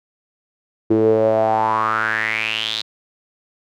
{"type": "tone with band-pass filter sweep", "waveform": "sawtooth", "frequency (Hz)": 110, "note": "A2", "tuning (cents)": 0, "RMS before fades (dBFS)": -18, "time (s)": [0.9, 2.82], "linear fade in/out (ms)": 10, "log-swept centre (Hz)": [350, 4000], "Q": 7, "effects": []}